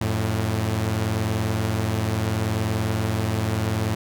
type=tone pair together; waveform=sawtooth; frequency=89.28 / 110 Hz; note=F2 / A2; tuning=+39 / 0 cents; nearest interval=major third; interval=361 cents; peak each=-23 / -19 dBFS; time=0.01-3.95 s; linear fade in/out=5 ms; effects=none